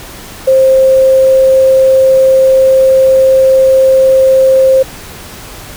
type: tone with quantisation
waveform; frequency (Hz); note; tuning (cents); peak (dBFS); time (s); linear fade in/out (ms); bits
sine; 528; C5; +16; -3; 0.47-4.83; 10; 5
effects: pink hiss -29 dBFS RMS until 5.76 s

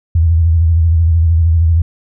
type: tone with vibrato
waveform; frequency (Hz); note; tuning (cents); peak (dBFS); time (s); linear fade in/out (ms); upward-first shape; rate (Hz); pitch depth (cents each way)
sine; 82.41; E2; 0; -7; 0.15-1.82; 5; square; 13; 59
effects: none

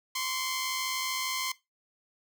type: tone cluster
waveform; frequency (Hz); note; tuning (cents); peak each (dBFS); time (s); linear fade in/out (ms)
10% pulse; 1039 / 1124 / 2171; C6 / C#6 / C#7; -12 / +24 / -37; -23 / -32 / -29; 0.15-1.52; 5
effects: noise-tail reverb RT60 0.2 s tail -18 dB re dry

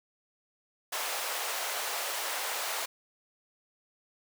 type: high-pass noise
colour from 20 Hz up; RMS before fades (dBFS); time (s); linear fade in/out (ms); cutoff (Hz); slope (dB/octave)
pink; -34; 0.92-2.86; 10; 560; 24
effects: none

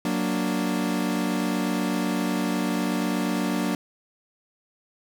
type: chord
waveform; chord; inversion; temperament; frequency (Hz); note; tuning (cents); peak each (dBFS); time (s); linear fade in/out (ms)
40% pulse; Gb augmented; none; equal; 185 / 233.1 / 293.7; Gb3 / Bb3 / D4; 0 / 0 / 0; -27; 0.05-3.75; 2
effects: none

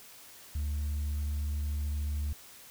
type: tone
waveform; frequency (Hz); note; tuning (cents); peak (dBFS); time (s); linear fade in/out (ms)
sine; 73.42; D2; 0; -27; 0.55-2.33; 5
effects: tanh soft clip ceiling -29 dBFS + white hiss -52 dBFS RMS until 2.7 s

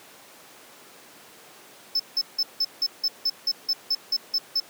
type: tone bursts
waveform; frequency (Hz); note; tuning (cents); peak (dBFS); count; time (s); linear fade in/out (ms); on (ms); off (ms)
triangle; 5260; E8; -5; -19; 13; 1.95-4.601; 5; 47; 170
effects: pink hiss -48 dBFS RMS until 4.69 s + high-pass 300 Hz 12 dB/octave

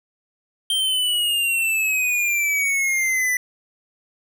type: exponential sweep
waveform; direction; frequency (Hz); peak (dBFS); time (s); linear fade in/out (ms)
square; down; 3169 to 1975.5; -19; 0.7-3.37; 2
effects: none

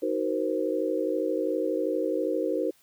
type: chord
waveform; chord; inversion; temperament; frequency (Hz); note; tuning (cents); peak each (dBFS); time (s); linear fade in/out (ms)
sine; C half-diminished seventh; first; just; 314 / 376.7 / 470.9 / 523.3; Eb4 / Gb4 / Bb4 / C5; +16 / +31 / +18 / 0; -30 / -31 / -30 / -30; 0.02-2.71; 10
effects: white hiss -62 dBFS RMS until 2.82 s

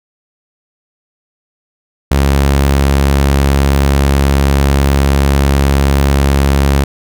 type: tone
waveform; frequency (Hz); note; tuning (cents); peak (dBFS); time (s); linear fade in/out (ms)
sawtooth; 69.3; C#2; 0; -4; 2.11-6.84; 5
effects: none

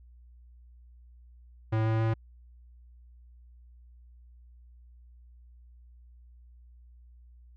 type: tone with pitch steps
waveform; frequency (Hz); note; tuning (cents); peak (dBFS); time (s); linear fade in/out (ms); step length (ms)
square; 110.4 / 111.3 / 112.2; A2 / A2 / A2; +6 / +20 / +34; -25; 1.72-2.14; 10; 140
effects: added 60 Hz sine -51 dBFS peak until 7.56 s + low-pass 2000 Hz 12 dB/octave

